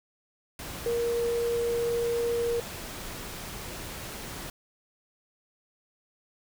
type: tone in noise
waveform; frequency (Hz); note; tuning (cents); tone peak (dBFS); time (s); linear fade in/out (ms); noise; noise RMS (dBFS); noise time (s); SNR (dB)
sine; 470.5; A#4; +16; -25; 0.86-2.6; 2; pink; -39; 0.59-4.5; +11
effects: none